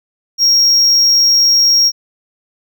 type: tone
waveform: triangle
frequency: 5588 Hz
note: F8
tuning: in tune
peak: -6 dBFS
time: 0.38-1.92 s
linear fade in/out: 50 ms
effects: none